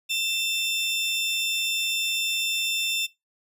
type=tone pair together; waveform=35% pulse; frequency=2676 / 3572 Hz; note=E7 / A7; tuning=+25 / +25 cents; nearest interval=perfect fourth; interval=500 cents; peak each=-25 dBFS; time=0.09-3.07 s; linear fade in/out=20 ms; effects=noise-tail reverb RT60 0.2 s tail -21 dB re dry + resampled to 32000 Hz